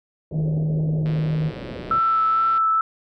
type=low-pass noise; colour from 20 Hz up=white; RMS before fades=-34 dBFS; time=0.31-1.99 s; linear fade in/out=2 ms; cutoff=600 Hz; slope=48 dB/octave
type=tone; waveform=sine; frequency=155.56 Hz; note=D#3; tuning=in tune; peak=-19 dBFS; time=0.32-1.52 s; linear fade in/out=50 ms
type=click train; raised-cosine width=0.3 ms; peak=-24 dBFS; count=186; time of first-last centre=1.06-2.576 s; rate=122 Hz
type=tone with vibrato; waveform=sine; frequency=1323 Hz; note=E6; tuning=6 cents sharp; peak=-16 dBFS; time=1.91-2.81 s; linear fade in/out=2 ms; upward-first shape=sine; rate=2.2 Hz; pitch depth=13 cents each way
effects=none